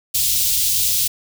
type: band-stop noise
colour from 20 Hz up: white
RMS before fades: -18 dBFS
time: 0.14-1.08 s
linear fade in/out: 10 ms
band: 130 to 3200 Hz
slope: 24 dB/octave
effects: none